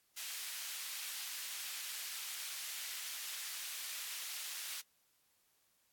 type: high-pass noise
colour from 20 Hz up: pink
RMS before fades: -44 dBFS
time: 0.16-4.82 s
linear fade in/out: 20 ms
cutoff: 2400 Hz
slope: 12 dB/octave
effects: white hiss -75 dBFS RMS until 5.92 s + AAC 64 kbps